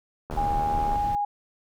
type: click train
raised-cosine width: 1 ms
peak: -21 dBFS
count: 52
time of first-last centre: 0.3-0.957 s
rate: 77.6 Hz
type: noise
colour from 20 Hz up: brown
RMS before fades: -31 dBFS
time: 0.31-1.15 s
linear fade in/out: 0 ms
type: tone with pitch glide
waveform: sine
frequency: 815 to 821.1 Hz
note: G#5 to G#5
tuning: -33 to -20 cents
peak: -23 dBFS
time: 0.37-1.25 s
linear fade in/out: 5 ms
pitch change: +13 cents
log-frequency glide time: 0.56-0.8 s
effects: none